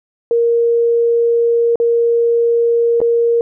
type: tone with dropouts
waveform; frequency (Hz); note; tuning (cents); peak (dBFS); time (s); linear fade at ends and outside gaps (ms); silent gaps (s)
sine; 467.8; A#4; +6; -10; 0.31-3.41; 1; 1.757-1.8 / 3.004-3.015
effects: none